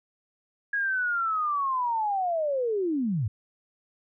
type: linear sweep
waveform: sine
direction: down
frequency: 1661.2 to 92.5 Hz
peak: -24 dBFS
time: 0.73-3.28 s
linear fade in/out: 5 ms
effects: none